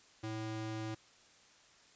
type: ring-modulated tone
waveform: square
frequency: 220 Hz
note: A3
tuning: in tune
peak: -36 dBFS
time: 0.23-0.95 s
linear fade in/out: 10 ms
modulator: 106 Hz
effects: white hiss -63 dBFS RMS until 1.95 s + resampled to 16000 Hz